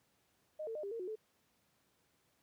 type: tone with pitch steps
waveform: sine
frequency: 617 / 450 / 608 / 399.7 / 459.4 / 365.4 / 434.8 Hz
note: D#5 / A4 / D#5 / G4 / A#4 / F#4 / A4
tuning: -15 / +39 / -40 / +34 / -25 / -22 / -21 cents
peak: -39 dBFS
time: 0.59-1.157 s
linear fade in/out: 10 ms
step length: 81 ms
effects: pink hiss -75 dBFS RMS until 2.42 s + high-pass 100 Hz 12 dB/octave